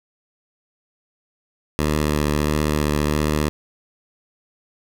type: tone with vibrato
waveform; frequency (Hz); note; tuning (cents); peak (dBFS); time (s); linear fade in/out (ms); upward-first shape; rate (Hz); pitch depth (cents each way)
10% pulse; 75; D2; +37; -10; 1.79-3.49; 0; sine; 1.5; 19
effects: none